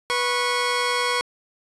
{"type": "tone pair together", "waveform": "15% pulse", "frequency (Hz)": [490, 1100], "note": ["B4", "C#6"], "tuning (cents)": [-14, -14], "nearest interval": "octave + major second", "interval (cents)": 1400, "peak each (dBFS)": -17, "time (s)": [0.1, 1.21], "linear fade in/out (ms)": 0, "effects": ["resampled to 22050 Hz"]}